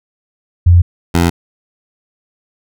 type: tone pair in turn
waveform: sine / 15% pulse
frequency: 87.31 / 85.56 Hz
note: F2 / F2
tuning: 0 / -35 cents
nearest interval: unison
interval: 35 cents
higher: first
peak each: -3 dBFS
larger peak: neither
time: 0.66-0.82 / 1.14-1.3 s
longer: neither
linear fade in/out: 10 ms
effects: none